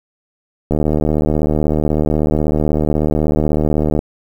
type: click train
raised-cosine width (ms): 2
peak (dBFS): -3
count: 251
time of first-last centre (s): 0.71-3.991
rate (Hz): 76.2
effects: 7-bit